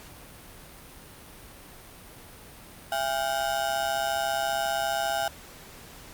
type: ring-modulated tone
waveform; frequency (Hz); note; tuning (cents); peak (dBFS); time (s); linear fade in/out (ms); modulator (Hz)
35% pulse; 740; F#5; 0; -21; 2.92-5.28; 0; 67.4
effects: pink hiss -47 dBFS RMS until 6.13 s + Opus 48 kbps